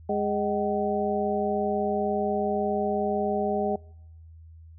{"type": "harmonic tone with a mistuned harmonic", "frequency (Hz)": 205.9, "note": "G#3", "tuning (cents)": -15, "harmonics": [1, 2, 3, 4], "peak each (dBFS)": [-30, -28, -29, -30], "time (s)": [0.09, 3.76], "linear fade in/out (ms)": 5, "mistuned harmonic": 4, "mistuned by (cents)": -140, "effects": ["noise-tail reverb RT60 0.8 s tail -25 dB re dry", "added 81 Hz sine -45 dBFS peak until 4.78 s"]}